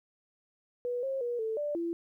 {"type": "tone with pitch steps", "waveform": "sine", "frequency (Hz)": [488.6, 537, 480.5, 442.8, 588, 338.1], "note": ["B4", "C5", "B4", "A4", "D5", "E4"], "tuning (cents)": [-19, 45, -48, 11, 2, 44], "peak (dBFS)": -30, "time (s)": [0.85, 1.93], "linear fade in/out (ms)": 0, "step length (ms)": 180, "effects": ["12-bit"]}